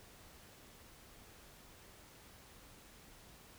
silence, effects pink hiss -59 dBFS RMS until 3.58 s

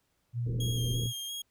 sine tone, 119.3 Hz, A#2, 41 cents sharp, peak -29 dBFS, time 0.33-1.13 s, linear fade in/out 50 ms
pink low-pass noise, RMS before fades -38 dBFS, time 0.46-1.07 s, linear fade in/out 5 ms, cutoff 500 Hz, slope 96 dB/octave
sawtooth tone with vibrato, 3249 Hz, G#7, 39 cents flat, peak -33 dBFS, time 0.6-1.42 s, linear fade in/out 5 ms, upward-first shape square, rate 2.9 Hz, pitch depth 18 cents each way
effects pink hiss -75 dBFS RMS until 1.5 s

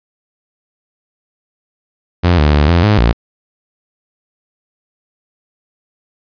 sawtooth tone with pitch steps, 87.9 / 74.5 / 73.7 / 85.6 / 105.1 / 57.6 Hz, F2 / D2 / D2 / F2 / G#2 / A#1, +12 / +25 / +7 / -34 / +21 / -20 cents, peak -4 dBFS, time 2.23-3.13 s, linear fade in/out 20 ms, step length 150 ms, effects resampled to 11025 Hz

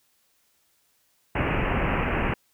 pink low-pass noise, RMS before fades -25 dBFS, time 1.35-2.34 s, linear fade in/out 5 ms, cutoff 2800 Hz, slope 96 dB/octave, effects white hiss -67 dBFS RMS until 2.53 s

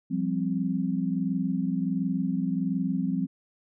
sine chord, F suspended second, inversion none, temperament equal, 174.61 / 196 / 261.6 Hz, F3 / G3 / C4, 0 / 0 / 0 cents, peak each -29 dBFS, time 0.1-3.27 s, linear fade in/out 20 ms, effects none

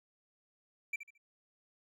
triangle tone with echo, 2338 Hz, D7, 8 cents flat, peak -31 dBFS, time 0.93-0.96 s, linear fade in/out 5 ms, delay 73 ms, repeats 3, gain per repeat -11 dB, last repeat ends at 1.179 s, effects none

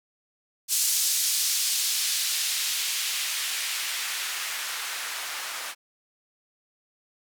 blue noise with band-pass filter sweep, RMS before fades -28 dBFS, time 0.68-5.75 s, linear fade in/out 50 ms, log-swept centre 6200 to 1100 Hz, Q 0.91, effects none

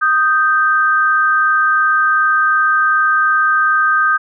sine tone pair together, 1241.3 / 1564 Hz, D#6 / G6, -4 / -4 cents, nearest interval major third, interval 400 cents, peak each -13 dBFS, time 0.01-4.18 s, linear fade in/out 20 ms, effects none

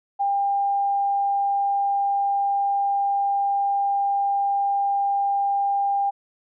sine tone, 799 Hz, G5, 33 cents sharp, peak -19 dBFS, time 0.19-6.11 s, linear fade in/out 20 ms, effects none

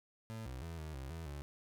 30% pulse tone with pitch steps, 111.7 / 64.1 / 83 / 77.9 / 66.5 / 82.3 / 71.3 Hz, A2 / C2 / E2 / D#2 / C2 / E2 / C#2, +27 / -35 / +12 / +3 / +29 / -2 / +49 cents, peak -40 dBFS, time 0.3-1.42 s, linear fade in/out 0 ms, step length 160 ms, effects 11-bit

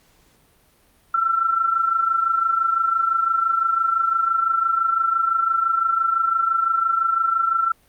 sine tone with amplitude modulation, 1346 Hz, E6, 36 cents sharp, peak -14 dBFS, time 1.14-7.72 s, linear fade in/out 5 ms, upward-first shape sine, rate 25.9 Hz, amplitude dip 65%, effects pink hiss -58 dBFS RMS until 7.88 s + Opus 48 kbps

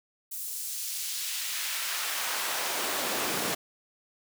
pink noise with high-pass filter sweep, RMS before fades -32 dBFS, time 0.31-3.55 s, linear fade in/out 10 ms, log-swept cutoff 10000 to 220 Hz, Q 0.78, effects none

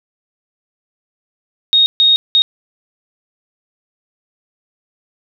sine tone bursts at uneven times, 3729 Hz, A#7, in tune, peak -7 dBFS, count 3, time 1.73-1.86 / 2-2.16 / 2.35-2.42 s, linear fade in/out 0 ms, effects none

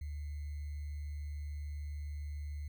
sine tone with sample-and-hold, 73.42 Hz, D2, in tune, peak -38 dBFS, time 0.01-2.68 s, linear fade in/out 5 ms, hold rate 2100 Hz, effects none

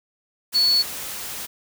sine tone in noise, 4417 Hz, C#8, 7 cents flat, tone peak -15 dBFS, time 0.54-0.83 s, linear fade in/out 20 ms, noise white, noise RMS -32 dBFS, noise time 0.52-1.47 s, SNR +14 dB, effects none

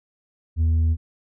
sine tone with tanh clipping, 80.9 Hz, E2, 32 cents flat, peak -17 dBFS, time 0.56-0.97 s, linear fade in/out 50 ms, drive 3 dB, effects none

